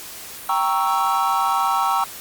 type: chord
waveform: triangle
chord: G diminished seventh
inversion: none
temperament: equal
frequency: 784 / 932.3 / 1108.7 / 1318.5 Hz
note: G5 / Bb5 / Db6 / Fb6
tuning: 0 / 0 / 0 / 0 cents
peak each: -21 dBFS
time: 0.49-2.04 s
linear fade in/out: 2 ms
effects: white hiss -36 dBFS RMS until 2.2 s + Opus 48 kbps